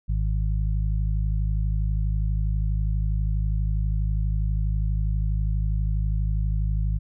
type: harmonic tone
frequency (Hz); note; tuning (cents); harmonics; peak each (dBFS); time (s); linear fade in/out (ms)
52.3; G#1; +13; 1 / 2 / 3; -22 / -28 / -32; 0.08-6.99; 20
effects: none